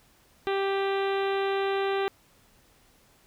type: harmonic tone with a mistuned harmonic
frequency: 392 Hz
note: G4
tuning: in tune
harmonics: 1 / 2 / 3 / 4 / 5 / 6 / 7 / 8 / 9 / 10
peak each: -26 / -32 / -36 / -38 / -40 / -42 / -43 / -44 / -45 / -46 dBFS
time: 0.47-2.08 s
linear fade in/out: 0 ms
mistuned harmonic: 6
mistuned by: +25 cents
effects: pink hiss -61 dBFS RMS until 3.26 s